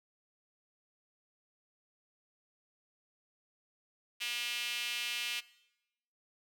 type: tone with high-pass filter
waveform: sawtooth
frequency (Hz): 240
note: B3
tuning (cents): -49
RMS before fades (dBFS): -37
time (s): 4.2-5.41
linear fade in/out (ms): 20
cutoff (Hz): 2700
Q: 3.4
effects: noise-tail reverb RT60 0.9 s tail -20 dB re dry